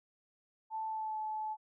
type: tone with pitch glide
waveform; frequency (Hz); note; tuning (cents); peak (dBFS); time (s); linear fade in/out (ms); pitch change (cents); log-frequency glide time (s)
sine; 880 to 864.4; A5 to A5; 0 to -31; -35; 0.7-1.57; 50; -31; 0.87-1.18
effects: none